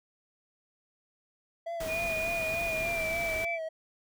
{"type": "tone with vibrato", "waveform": "triangle", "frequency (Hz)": 659.3, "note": "E5", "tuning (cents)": 0, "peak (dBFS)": -31, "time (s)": [1.66, 3.69], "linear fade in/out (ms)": 10, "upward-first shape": "sine", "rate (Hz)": 3.4, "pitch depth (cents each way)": 57}
{"type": "noise", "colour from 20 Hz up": "pink", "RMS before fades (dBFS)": -40, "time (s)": [1.8, 3.45], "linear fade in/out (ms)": 5}
{"type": "tone with pitch glide", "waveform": "sine", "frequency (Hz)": [2450, 2317], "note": ["D#7", "D7"], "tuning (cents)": [-27, -24], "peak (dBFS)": -31, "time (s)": [1.87, 3.59], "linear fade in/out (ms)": 50, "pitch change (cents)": -97, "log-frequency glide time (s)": [2.68, 3.13]}
{"effects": []}